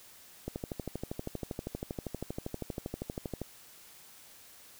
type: click train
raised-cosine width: 2 ms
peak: -22 dBFS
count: 38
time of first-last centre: 0.48-3.417 s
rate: 12.6 Hz
effects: white hiss -55 dBFS RMS until 4.79 s